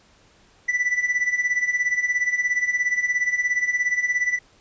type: tone with tremolo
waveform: triangle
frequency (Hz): 1975.5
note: B6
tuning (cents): 0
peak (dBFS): -15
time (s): 0.68-4.39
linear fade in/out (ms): 10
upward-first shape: sine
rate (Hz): 17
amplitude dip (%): 75
effects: pink hiss -56 dBFS RMS until 4.6 s + resampled to 16000 Hz